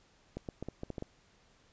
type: clicks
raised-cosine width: 2 ms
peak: -25 dBFS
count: 8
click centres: 0.37 / 0.488 / 0.626 / 0.686 / 0.834 / 0.903 / 0.982 / 1.024 s
effects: pink hiss -66 dBFS RMS until 1.72 s + resampled to 16000 Hz